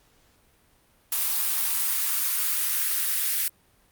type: noise with high-pass filter sweep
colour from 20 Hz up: blue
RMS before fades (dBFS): -25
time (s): 1.12-3.48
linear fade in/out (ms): 2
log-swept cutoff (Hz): 830 to 1700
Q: 1.6
effects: pink hiss -62 dBFS RMS until 3.91 s + Opus 48 kbps